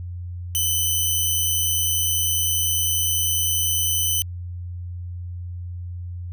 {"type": "tone", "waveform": "5% pulse", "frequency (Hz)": 3025, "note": "F#7", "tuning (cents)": 38, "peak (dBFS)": -11, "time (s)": [0.55, 4.22], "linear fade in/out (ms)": 0, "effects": ["added 88 Hz sine -29 dBFS peak until 6.32 s"]}